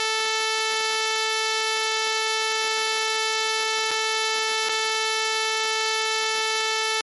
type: tone with dropouts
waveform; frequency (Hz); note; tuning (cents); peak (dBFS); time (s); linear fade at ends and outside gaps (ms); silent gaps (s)
5% pulse; 440.1; A4; 0; -10; 0-7.01; 1; 3.909-3.913 / 4.688-4.693
effects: MP3 48 kbps

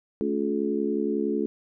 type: harmonic tone with a mistuned harmonic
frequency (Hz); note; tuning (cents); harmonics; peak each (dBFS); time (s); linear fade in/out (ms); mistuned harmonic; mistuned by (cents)
70.9; C#2; +40; 3 / 4 / 5 / 6; -29 / -29 / -29 / -29; 0.21-1.46; 0; 3; +40
effects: none

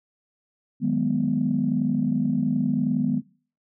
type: chord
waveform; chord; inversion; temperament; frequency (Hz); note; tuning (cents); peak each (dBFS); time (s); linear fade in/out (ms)
sine; G# minor seventh; second; equal; 155.56 / 185 / 207.7 / 246.9; D#3 / F#3 / G#3 / B3; 0 / 0 / 0 / 0; -27 / -29 / -25 / -23; 0.8-3.22; 50
effects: noise-tail reverb RT60 0.4 s tail -20 dB re dry + tanh soft clip ceiling -11 dBFS

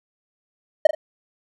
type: tone with echo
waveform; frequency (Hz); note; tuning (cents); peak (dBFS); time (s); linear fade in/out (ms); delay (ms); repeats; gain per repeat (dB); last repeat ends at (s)
triangle; 619; D#5; -9; -5; 0.85-0.87; 5; 40; 2; -10; 0.95
effects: none

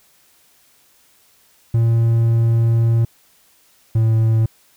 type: tone pair in turn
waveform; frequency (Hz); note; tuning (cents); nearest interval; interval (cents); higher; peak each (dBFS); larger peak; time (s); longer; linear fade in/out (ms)
triangle; 115.1 / 111.95; A#2 / A2; -22 / +30; unison; 48; first; -10; neither; 1.74-3.05 / 3.95-4.46; first; 5
effects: white hiss -55 dBFS RMS until 4.76 s

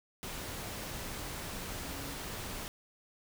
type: tone in noise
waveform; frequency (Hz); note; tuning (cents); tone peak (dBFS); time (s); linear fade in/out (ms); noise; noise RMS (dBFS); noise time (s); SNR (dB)
sine; 277.2; C#4; 0; -50; 1.77-2.18; 0; pink; -41; 0.23-2.68; -12
effects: none

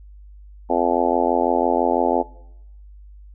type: harmonic tone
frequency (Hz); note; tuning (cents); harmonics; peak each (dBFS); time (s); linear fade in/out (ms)
86; F2; -26; 3 / 4 / 5 / 6 / 7 / 8 / 9 / 10; -25 / -25 / -25 / -25 / -25 / -25 / -25 / -25; 0.69-2.23; 20
effects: noise-tail reverb RT60 0.8 s tail -19 dB re dry + added 50 Hz sine -40 dBFS peak until 3.34 s

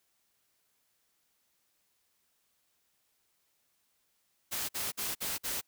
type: noise bursts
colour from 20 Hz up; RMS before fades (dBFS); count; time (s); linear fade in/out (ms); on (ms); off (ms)
white; -35; 5; 4.51-5.614; 20; 180; 51
effects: white hiss -75 dBFS RMS until 5.67 s

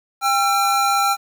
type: tone pair together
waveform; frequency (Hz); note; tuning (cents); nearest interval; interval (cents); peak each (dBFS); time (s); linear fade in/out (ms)
square; 799.3 / 1351; G5 / E6; +33 / +42; major sixth; 909; -19; 0.21-1.17; 50
effects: 8-bit

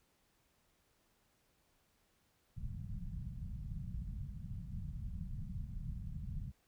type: low-pass noise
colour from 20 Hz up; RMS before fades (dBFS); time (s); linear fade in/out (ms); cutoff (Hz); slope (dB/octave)
pink; -43; 2.56-6.52; 20; 190; 48
effects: pink hiss -75 dBFS RMS until 6.67 s

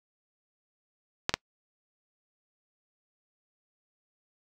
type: clicks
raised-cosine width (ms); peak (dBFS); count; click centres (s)
0.2; -6; 2; 1.294 / 1.34
effects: noise-tail reverb RT60 0.1 s tail -26 dB re dry

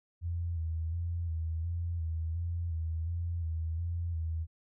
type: tone with vibrato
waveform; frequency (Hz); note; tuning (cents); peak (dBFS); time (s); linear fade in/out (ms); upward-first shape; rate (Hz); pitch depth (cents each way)
sine; 83.2; E2; +17; -31; 0.21-4.47; 50; square; 1.4; 44
effects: none

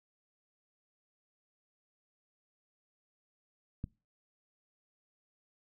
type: click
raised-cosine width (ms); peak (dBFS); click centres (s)
5; -24; 3.841
effects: noise-tail reverb RT60 0.3 s tail -24 dB re dry

